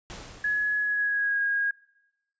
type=noise with exponential decay; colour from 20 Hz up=pink; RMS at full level=-39 dBFS; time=0.1-1.44 s; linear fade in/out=0 ms; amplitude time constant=290 ms
type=tone with pitch glide; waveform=sine; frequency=1689 to 1636.2 Hz; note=G#6 to G#6; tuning=+29 to -26 cents; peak=-23 dBFS; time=0.44-1.71 s; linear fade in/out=5 ms; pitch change=-55 cents; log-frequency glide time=0.79-1.42 s
effects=noise-tail reverb RT60 0.9 s tail -21 dB re dry + resampled to 16000 Hz